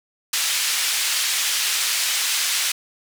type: band-pass noise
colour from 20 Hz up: pink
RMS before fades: -22 dBFS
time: 0.33-2.72 s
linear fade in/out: 5 ms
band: 2500 to 11000 Hz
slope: 12 dB/octave
effects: none